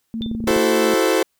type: tone with pitch glide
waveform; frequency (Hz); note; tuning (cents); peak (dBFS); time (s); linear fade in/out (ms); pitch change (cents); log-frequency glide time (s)
sine; 226.2 to 224.2; A3 to A3; +48 to +33; -23; 0.14-0.94; 0; -15; 0.62-0.78
type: clicks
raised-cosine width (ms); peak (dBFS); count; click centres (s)
3; -17; 9; 0.21 / 0.262 / 0.314 / 0.35 / 0.404 / 0.441 / 0.474 / 0.507 / 0.564
type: tone with exponential decay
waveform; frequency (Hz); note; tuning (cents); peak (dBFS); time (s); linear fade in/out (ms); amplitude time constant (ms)
sine; 3559; A7; +19; -25; 0.22-0.36; 0; 30
type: chord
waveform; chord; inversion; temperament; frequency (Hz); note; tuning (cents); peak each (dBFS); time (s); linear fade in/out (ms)
40% pulse; F# half-diminished seventh; third; equal with one note detuned; 329.6 / 375.2 / 440 / 523.3; E4 / F#4 / A4 / C5; 0 / +24 / 0 / 0; -20; 0.47-1.23; 5
effects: white hiss -70 dBFS RMS until 1.39 s